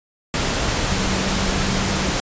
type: tone in noise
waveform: sine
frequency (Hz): 191.2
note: G3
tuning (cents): -43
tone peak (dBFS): -25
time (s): 0.91-2.1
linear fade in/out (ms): 0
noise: pink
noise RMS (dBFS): -21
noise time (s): 0.34-2.2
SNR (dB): -7
effects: resampled to 16000 Hz